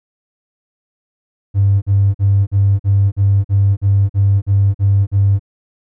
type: tone bursts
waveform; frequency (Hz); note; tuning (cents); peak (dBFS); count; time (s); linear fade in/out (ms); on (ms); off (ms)
triangle; 99.2; G2; +21; -5; 12; 1.54-5.395; 50; 280; 45
effects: tanh soft clip ceiling -6 dBFS